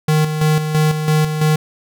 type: tone with tremolo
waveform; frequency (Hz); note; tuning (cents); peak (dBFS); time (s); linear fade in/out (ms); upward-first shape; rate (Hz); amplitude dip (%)
square; 154.3; D#3; -14; -12; 0.08-1.56; 5; square; 3; 55
effects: none